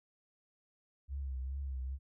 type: tone with vibrato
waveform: sine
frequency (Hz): 66.8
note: C2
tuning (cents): +36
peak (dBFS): -36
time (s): 1.08-1.99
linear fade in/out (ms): 50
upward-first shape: triangle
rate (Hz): 2.4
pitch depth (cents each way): 85
effects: none